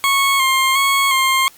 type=tone with vibrato; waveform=20% pulse; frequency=1081 Hz; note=C#6; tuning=44 cents flat; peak=-8 dBFS; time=0.04-1.48 s; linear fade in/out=0 ms; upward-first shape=square; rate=1.4 Hz; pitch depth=31 cents each way; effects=white hiss -46 dBFS RMS until 1.57 s + Opus 48 kbps